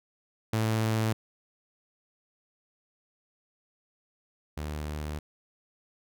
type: tone pair in turn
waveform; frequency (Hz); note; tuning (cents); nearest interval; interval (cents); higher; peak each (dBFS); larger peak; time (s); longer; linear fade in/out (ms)
sawtooth; 110.6 / 75.34; A2 / D2; +9 / +45; perfect fifth; 664; first; -21 / -29; first; 0.53-1.13 / 4.57-5.19; second; 5
effects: none